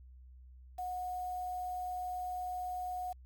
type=tone with quantisation; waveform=sine; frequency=729 Hz; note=F#5; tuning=26 cents flat; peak=-36 dBFS; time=0.78-3.13 s; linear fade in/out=10 ms; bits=9; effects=added 63 Hz sine -52 dBFS peak until 3.25 s